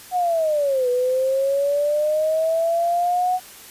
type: linear two-way sweep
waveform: sine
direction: down then up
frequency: 740 to 490 to 740 Hz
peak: -17 dBFS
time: 0.11-3.4 s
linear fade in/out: 50 ms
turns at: 0.89 s
effects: white hiss -42 dBFS RMS until 3.7 s + resampled to 32000 Hz